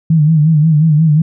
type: tone with vibrato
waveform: sine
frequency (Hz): 155.56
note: D#3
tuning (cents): 0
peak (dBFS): -6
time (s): 0.1-1.22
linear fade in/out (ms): 5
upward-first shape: sine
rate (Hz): 5.6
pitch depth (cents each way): 87
effects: none